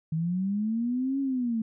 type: linear two-way sweep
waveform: sine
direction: up then down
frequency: 155.56 to 277.2 to 218.6 Hz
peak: -25 dBFS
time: 0.12-1.62 s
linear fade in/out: 5 ms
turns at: 1.2 s
effects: none